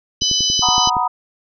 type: harmonic tone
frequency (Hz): 1000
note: B5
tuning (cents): +21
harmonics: 3 / 4 / 5 / 6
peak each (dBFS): -19 / -23 / -20 / -21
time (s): 0.21-0.9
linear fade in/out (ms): 10
type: click train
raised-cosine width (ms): 3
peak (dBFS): -15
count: 9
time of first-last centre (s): 0.22-0.968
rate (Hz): 10.7
type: chord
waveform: sine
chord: B major seventh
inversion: second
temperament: equal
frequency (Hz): 740 / 932.3 / 987.8 / 1244.5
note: F#5 / A#5 / B5 / D#6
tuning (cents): 0 / 0 / 0 / 0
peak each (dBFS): -22 / -21 / -19 / -22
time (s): 0.62-1.08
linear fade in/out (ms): 10
effects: none